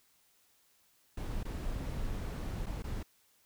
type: noise with dropouts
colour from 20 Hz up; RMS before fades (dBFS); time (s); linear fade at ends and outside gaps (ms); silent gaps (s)
brown; -37; 1.17-3.03; 5; 1.432-1.451 / 2.66-2.665 / 2.824-2.84
effects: white hiss -69 dBFS RMS until 3.45 s